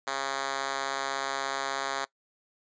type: tone with high-pass filter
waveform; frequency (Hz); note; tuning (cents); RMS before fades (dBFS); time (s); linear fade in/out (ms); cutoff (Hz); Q
5% pulse; 136.5; C#3; -26; -32; 0.07-2.05; 5; 550; 0.62
effects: noise-tail reverb RT60 0.1 s tail -21 dB re dry + resampled to 16000 Hz